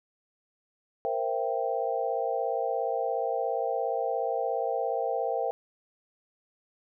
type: chord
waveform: sine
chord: C dominant seventh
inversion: third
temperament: equal with one note detuned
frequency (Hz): 466.2 / 523.3 / 670.8 / 784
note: Bb4 / C5 / E5 / G5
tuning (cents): 0 / 0 / +30 / 0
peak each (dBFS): -32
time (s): 1.05-5.51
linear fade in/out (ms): 0
effects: none